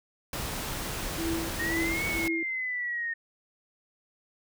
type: noise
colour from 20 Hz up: pink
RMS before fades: -34 dBFS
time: 0.33-2.28 s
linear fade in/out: 2 ms
type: tone with tremolo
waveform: sine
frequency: 330 Hz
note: E4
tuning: 2 cents sharp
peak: -27 dBFS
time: 1.18-2.43 s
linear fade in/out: 2 ms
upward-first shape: triangle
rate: 2 Hz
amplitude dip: 100%
type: linear two-way sweep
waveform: sine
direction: up then down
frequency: 1837 to 2235 to 1837 Hz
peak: -29 dBFS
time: 1.59-3.14 s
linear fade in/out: 10 ms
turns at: 2.06 s
effects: none